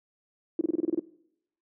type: tone bursts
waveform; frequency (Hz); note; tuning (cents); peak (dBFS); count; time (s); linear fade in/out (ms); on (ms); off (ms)
sine; 329.6; E4; 0; -21; 9; 0.59-0.994; 2; 20; 28
effects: noise-tail reverb RT60 0.8 s tail -22 dB re dry + high-pass 200 Hz 12 dB/octave